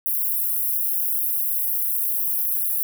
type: high-pass noise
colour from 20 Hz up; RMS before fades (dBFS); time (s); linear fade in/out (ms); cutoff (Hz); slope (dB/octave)
white; -23; 0.06-2.83; 0; 11000; 48
effects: none